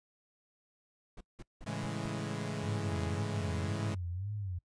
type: noise bursts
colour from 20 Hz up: brown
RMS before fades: -46 dBFS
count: 5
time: 1.17-2.08 s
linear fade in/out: 5 ms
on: 38 ms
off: 180 ms
type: chord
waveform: sawtooth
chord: A major seventh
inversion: none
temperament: equal with one note detuned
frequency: 109.49 / 138.59 / 164.81 / 207.7 Hz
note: A2 / C#3 / E3 / G#3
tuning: -8 / 0 / 0 / 0 cents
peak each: -37 dBFS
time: 1.66-3.95 s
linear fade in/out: 10 ms
type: tone with vibrato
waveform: sine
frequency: 95.5 Hz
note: G2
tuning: 45 cents flat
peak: -35 dBFS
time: 2.63-4.59 s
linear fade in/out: 10 ms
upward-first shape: sine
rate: 1.9 Hz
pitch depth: 170 cents each way
effects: noise-tail reverb RT60 0.1 s tail -23 dB re dry + resampled to 22050 Hz